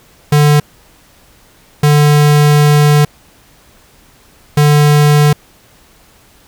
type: tone bursts at uneven times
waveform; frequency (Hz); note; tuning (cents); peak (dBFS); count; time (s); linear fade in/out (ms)
square; 147.8; D3; +11; -6; 3; 0.32-0.6 / 1.83-3.05 / 4.57-5.33; 5
effects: pink hiss -46 dBFS RMS until 6.47 s